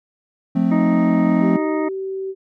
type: chord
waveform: triangle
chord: F major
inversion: none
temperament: equal with one note detuned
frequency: 177.26 / 220 / 261.6 Hz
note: F3 / A3 / C4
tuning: +26 / 0 / 0 cents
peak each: -17 dBFS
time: 0.55-1.57 s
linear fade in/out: 10 ms
type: harmonic tone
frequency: 311.1 Hz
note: D#4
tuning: in tune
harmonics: 1 / 2 / 3 / 4 / 6 / 7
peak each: -20 / -26 / -30 / -32 / -36 / -37 dBFS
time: 0.71-1.89 s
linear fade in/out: 10 ms
type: tone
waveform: sine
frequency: 384.1 Hz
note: G4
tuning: 35 cents flat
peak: -23 dBFS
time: 1.4-2.35 s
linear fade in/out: 50 ms
effects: none